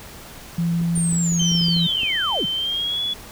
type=tone; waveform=sine; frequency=169.2 Hz; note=E3; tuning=45 cents sharp; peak=-18 dBFS; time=0.58-1.87 s; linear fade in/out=5 ms
type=clicks; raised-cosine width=3 ms; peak=-21 dBFS; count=11; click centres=0.814 / 0.978 / 1.128 / 1.322 / 1.418 / 1.518 / 1.551 / 1.613 / 1.684 / 1.765 / 2.033 s
type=linear sweep; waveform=sine; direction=down; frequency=9050 to 94.8 Hz; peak=-23 dBFS; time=0.95-2.46 s; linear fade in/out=10 ms
type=tone with pitch glide; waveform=sine; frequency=3098 to 3398 Hz; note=G7 to G#7; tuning=-21 to +39 cents; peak=-21 dBFS; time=1.39-3.14 s; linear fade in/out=10 ms; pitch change=+160 cents; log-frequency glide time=2.54-3.01 s
effects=pink hiss -40 dBFS RMS until 3.31 s